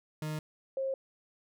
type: tone pair in turn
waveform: 40% pulse / sine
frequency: 154 / 535.3 Hz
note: D#3 / C5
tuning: -17 / +39 cents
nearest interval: octave + minor seventh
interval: 2156 cents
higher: second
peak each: -33 / -30 dBFS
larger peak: second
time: 0.22-0.39 / 0.77-0.94 s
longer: neither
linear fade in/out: 2 ms
effects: none